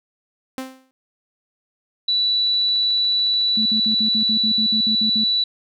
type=tone with exponential decay; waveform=sawtooth; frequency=261.6 Hz; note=C4; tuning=in tune; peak=-20 dBFS; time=0.58-0.91 s; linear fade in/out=0 ms; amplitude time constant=70 ms
type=tone; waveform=sine; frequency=3951 Hz; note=B7; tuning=in tune; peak=-16 dBFS; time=2.08-5.44 s; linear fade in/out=5 ms
type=click train; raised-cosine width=0.2 ms; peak=-26 dBFS; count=26; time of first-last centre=2.47-4.282 s; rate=13.8 Hz
type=tone bursts; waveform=sine; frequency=218.2 Hz; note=A3; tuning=14 cents flat; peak=-22 dBFS; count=12; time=3.57-5.241 s; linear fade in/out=5 ms; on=87 ms; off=57 ms
effects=none